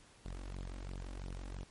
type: tone with flanger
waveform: sawtooth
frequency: 45.98 Hz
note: F#1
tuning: 10 cents flat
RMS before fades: -44 dBFS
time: 0.25-1.64 s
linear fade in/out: 10 ms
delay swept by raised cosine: 0.22 to 3.72 ms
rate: 2.9 Hz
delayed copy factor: +0.9
effects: pink hiss -62 dBFS RMS until 1.7 s + MP3 48 kbps